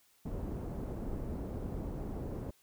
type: low-pass noise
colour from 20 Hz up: pink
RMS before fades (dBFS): -39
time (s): 0.25-2.51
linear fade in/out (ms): 10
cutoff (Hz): 470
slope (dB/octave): 12
effects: white hiss -68 dBFS RMS until 2.62 s